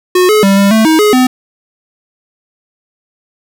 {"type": "tone with pitch steps", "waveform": "square", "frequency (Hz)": [363.8, 426.7, 196.3, 198.6, 220.6, 317, 420.3, 254.4], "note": ["F#4", "G#4", "G3", "G3", "A3", "D#4", "G#4", "C4"], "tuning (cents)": [-29, 47, 3, 23, 5, 32, 21, -48], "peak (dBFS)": -6, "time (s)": [0.15, 1.27], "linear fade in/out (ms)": 5, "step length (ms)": 140, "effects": []}